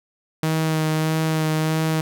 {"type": "tone with vibrato", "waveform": "sawtooth", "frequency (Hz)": 157.8, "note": "D#3", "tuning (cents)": 25, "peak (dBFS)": -15, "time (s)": [0.43, 2.01], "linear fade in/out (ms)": 2, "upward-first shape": "sine", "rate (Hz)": 1.6, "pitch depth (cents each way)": 16, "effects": []}